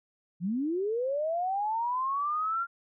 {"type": "linear sweep", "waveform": "sine", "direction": "up", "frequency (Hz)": [160.5, 1396.9], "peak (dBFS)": -27, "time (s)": [0.4, 2.67], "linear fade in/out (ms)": 50, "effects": []}